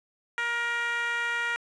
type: tone with band-pass filter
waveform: 10% pulse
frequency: 472.3 Hz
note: A#4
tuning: 23 cents sharp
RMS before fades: -29 dBFS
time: 0.38-1.56 s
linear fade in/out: 0 ms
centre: 1700 Hz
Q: 2.1
effects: resampled to 22050 Hz + 8-bit